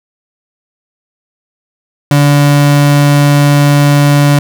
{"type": "tone", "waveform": "35% pulse", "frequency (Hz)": 144.3, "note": "D3", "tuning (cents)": -30, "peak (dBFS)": -3, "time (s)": [2.11, 4.39], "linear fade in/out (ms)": 2, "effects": []}